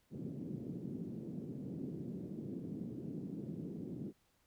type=band-pass noise; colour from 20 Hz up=pink; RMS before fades=-44 dBFS; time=0.1-4.13 s; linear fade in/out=50 ms; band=140 to 340 Hz; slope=24 dB/octave; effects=pink hiss -75 dBFS RMS until 4.46 s